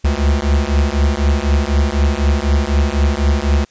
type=beating tone pair; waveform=square; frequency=69.3 / 73.3 Hz; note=C#2 / D2; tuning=0 / -3 cents; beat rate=4 Hz; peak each=-16 dBFS; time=0.04-3.65 s; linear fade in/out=10 ms; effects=white hiss -54 dBFS RMS until 3.7 s + resampled to 16000 Hz